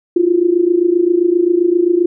sine tone with amplitude modulation, 349.2 Hz, F4, in tune, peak -6 dBFS, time 0.16-2.06 s, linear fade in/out 5 ms, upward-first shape sine, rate 27.6 Hz, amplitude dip 80%, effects none

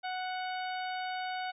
harmonic tone, 740 Hz, F#5, in tune, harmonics 1 / 2 / 3 / 4 / 5 / 6, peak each -35 / -41 / -45 / -47 / -49 / -51 dBFS, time 0.03-1.52 s, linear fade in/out 20 ms, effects none

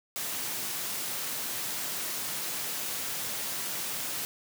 white high-pass noise, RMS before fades -34 dBFS, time 0.16-4.25 s, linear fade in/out 0 ms, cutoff 100 Hz, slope 96 dB/octave, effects none

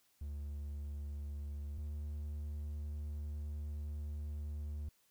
triangle tone pair in turn, 72.4 / 74.18 Hz, D2 / D2, -24 / +18 cents, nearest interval unison, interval 42 cents, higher second, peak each -38 / -37 dBFS, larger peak second, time 0.21-1.78 / 1.78-4.89 s, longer second, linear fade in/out 5 ms, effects white hiss -73 dBFS RMS until 5.1 s

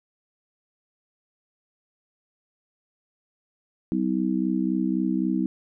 harmonic tone, 63.8 Hz, C2, 43 cents flat, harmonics 3 / 4 / 5, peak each -26 / -26 / -26 dBFS, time 3.92-5.46 s, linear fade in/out 0 ms, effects none

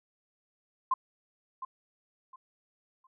sine tone with echo, 1046.5 Hz, C6, in tune, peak -23 dBFS, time 0.91-0.94 s, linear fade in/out 5 ms, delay 710 ms, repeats 3, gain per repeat -12 dB, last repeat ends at 3.07 s, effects none

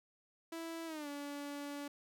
sawtooth tone with pitch glide, 329.6 to 286.9 Hz, E4 to D4, 0 to -40 cents, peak -38 dBFS, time 0.52-1.88 s, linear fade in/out 5 ms, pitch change -240 cents, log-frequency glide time 0.86-1.08 s, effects none

